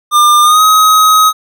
square tone with pitch glide, 1200 to 1265.5 Hz, D6 to D#6, +37 to +29 cents, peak -5 dBFS, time 0.11-1.33 s, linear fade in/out 50 ms, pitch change +92 cents, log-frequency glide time 0.42-0.62 s, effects none

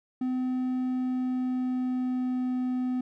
triangle tone with pitch glide, 254.8 to 252.7 Hz, C4 to B3, -46 to +40 cents, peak -24 dBFS, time 0.21-3.01 s, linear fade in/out 5 ms, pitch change -14 cents, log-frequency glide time 0.83-2.56 s, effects none

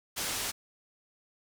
white low-pass noise, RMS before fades -34 dBFS, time 0.16-0.52 s, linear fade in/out 20 ms, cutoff 9300 Hz, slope 12 dB/octave, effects none

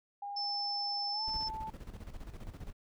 sine tone with pitch glide, 809 to 877.1 Hz, G#5 to A5, -46 to -6 cents, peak -38 dBFS, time 0.22-1.7 s, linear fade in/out 5 ms, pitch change +140 cents, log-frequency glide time 1.12-1.23 s
sine tone, 5290 Hz, E8, 5 cents sharp, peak -34 dBFS, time 0.36-1.49 s, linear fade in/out 10 ms
brown noise with tremolo, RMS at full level -43 dBFS, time 1.27-2.73 s, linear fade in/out 10 ms, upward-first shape square, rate 15 Hz, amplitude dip 65%
effects none

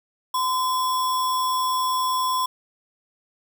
sine tone with sample-and-hold, 1025 Hz, C6, 36 cents flat, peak -20 dBFS, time 0.34-2.46 s, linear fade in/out 5 ms, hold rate 4410 Hz, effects none

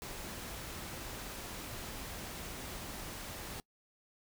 pink noise, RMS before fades -44 dBFS, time 0.02-3.6 s, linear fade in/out 0 ms, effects noise-tail reverb RT60 0.1 s tail -24 dB re dry

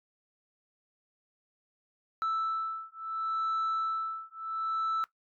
sine beating tone pair, 1318.5 / 1319.22 Hz, E6 / E6, 0 / +1 cents, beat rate 0.72 Hz, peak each -31 dBFS, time 2.22-5.04 s, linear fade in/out 0 ms, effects noise-tail reverb RT60 0.1 s tail -18 dB re dry + tanh soft clip ceiling -26 dBFS

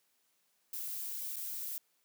violet noise with dropouts, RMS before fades -40 dBFS, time 0.73-1.78 s, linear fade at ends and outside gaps 2 ms, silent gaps 1.36-1.365 s, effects white hiss -75 dBFS RMS until 2.04 s + high-pass 150 Hz 12 dB/octave

